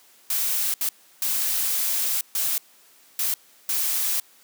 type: noise bursts at uneven times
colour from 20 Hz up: blue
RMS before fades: -24 dBFS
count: 6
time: 0.3-0.74 / 0.81-0.89 / 1.22-2.21 / 2.35-2.58 / 3.19-3.34 / 3.69-4.2 s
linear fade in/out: 2 ms
effects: white hiss -55 dBFS RMS until 4.43 s + high-pass 200 Hz 12 dB/octave